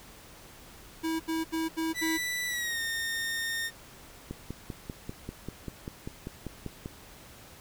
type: tone bursts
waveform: square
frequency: 323.6 Hz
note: E4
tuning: 32 cents flat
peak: -29 dBFS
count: 5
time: 1.03-2.18 s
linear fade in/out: 20 ms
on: 170 ms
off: 75 ms
type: tone with pitch glide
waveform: sawtooth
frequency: 1975 to 1832.1 Hz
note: B6 to A#6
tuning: 0 to -30 cents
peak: -27 dBFS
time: 1.94-3.71 s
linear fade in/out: 50 ms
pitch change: -130 cents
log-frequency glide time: 2.47-2.8 s
type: click train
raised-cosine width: 3 ms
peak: -23 dBFS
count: 14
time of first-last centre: 4.31-6.859 s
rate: 5.1 Hz
effects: pink hiss -51 dBFS RMS until 7.6 s